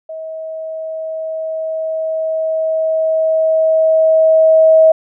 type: tone with level ramp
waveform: sine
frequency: 639 Hz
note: D#5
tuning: 46 cents sharp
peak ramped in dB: -24 to -4 dBFS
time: 0.09-4.92 s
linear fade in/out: 5 ms
effects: none